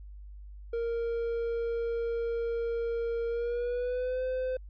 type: tone with pitch glide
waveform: triangle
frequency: 465.1 to 513.1 Hz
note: A#4 to C5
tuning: -4 to -34 cents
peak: -27 dBFS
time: 0.73-4.57 s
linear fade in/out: 5 ms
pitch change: +170 cents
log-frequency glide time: 3.28-4.23 s
effects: added 50 Hz sine -43 dBFS peak until 4.69 s + resampled to 11025 Hz